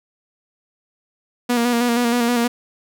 sawtooth tone with vibrato, 239 Hz, A#3, 43 cents sharp, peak -12 dBFS, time 1.49-2.48 s, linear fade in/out 10 ms, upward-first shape square, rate 6.3 Hz, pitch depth 33 cents each way, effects none

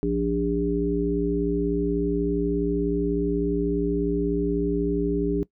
harmonic tone with a mistuned harmonic, 58.27 Hz, A#1, in tune, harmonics 1 / 3 / 5 / 7, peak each -30 / -28 / -25 / -26 dBFS, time 0.03-5.43 s, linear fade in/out 0 ms, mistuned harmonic 7, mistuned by -18 cents, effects noise-tail reverb RT60 0.1 s tail -20 dB re dry

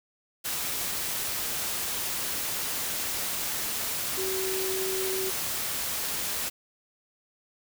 sine tone in noise, 379.3 Hz, F#4, 43 cents sharp, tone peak -30 dBFS, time 4.17-5.31 s, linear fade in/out 20 ms, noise white, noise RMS -31 dBFS, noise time 0.44-6.5 s, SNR -2 dB, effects none

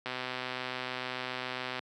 click train, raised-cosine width 0.3 ms, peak -19 dBFS, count 221, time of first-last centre 0.06-1.792 s, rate 127 Hz, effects high-pass 150 Hz 12 dB/octave

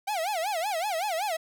45% pulse tone with vibrato, 740 Hz, F#5, in tune, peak -27 dBFS, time 0.07-1.37 s, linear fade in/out 10 ms, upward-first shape sine, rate 5.3 Hz, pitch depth 260 cents each way, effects none

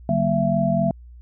sine tone cluster, 146.8 / 190.9 / 234.8 / 670 Hz, D3 / G3 / A#3 / E5, 0 / -46 / +13 / +28 cents, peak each -24 / -22 / -25 / -21 dBFS, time 0.09-0.91 s, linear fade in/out 2 ms, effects added 60 Hz sine -40 dBFS peak until 1.21 s

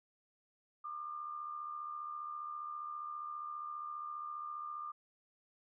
sine tone with amplitude modulation, 1200 Hz, D6, 37 cents sharp, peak -38 dBFS, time 0.84-4.92 s, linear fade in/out 10 ms, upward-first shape sine, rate 74.9 Hz, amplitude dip 55%, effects none

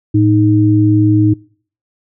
sine tone pair together, 110 / 311.1 Hz, A2 / D#4, 0 / 0 cents, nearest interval octave + tritone, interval 1800 cents, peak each -10 dBFS, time 0.14-1.34 s, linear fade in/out 10 ms, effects noise-tail reverb RT60 0.5 s tail -25 dB re dry

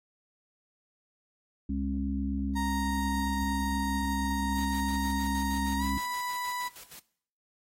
harmonic tone, 68.3 Hz, C#2, 25 cents flat, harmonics 1 / 3 / 4, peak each -33 / -33 / -33 dBFS, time 1.69-5.98 s, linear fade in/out 5 ms
35% pulse tone with pitch glide, 932.3 to 987.7 Hz, A#5 to B5, 0 to 0 cents, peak -30 dBFS, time 2.55-6.69 s, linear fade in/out 20 ms, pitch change +100 cents, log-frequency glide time 5.77-5.85 s
white noise with tremolo, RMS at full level -47 dBFS, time 4.57-7 s, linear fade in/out 5 ms, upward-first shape square, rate 6.4 Hz, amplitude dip 75%
effects noise-tail reverb RT60 0.6 s tail -20 dB re dry + AAC 48 kbps

